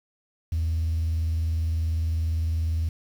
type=tone with vibrato; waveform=sine; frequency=81.3 Hz; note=E2; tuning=23 cents flat; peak=-21 dBFS; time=0.52-2.89 s; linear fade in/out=5 ms; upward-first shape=sine; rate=20 Hz; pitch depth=84 cents each way; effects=tanh soft clip ceiling -19 dBFS + 8-bit